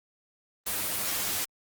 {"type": "noise with comb filter", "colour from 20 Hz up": "white", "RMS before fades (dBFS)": -30, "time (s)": [0.66, 1.45], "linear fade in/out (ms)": 10, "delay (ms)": 9.8, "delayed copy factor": 0.8, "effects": ["Opus 24 kbps"]}